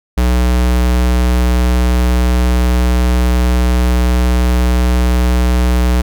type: tone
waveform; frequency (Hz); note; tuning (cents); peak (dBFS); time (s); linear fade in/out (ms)
square; 61.4; B1; -9; -10; 0.17-6.02; 10
effects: none